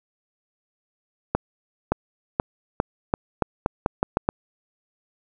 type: accelerating click train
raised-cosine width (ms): 1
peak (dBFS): -5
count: 11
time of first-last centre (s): 1.35-4.289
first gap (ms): 570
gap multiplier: 0.84
effects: none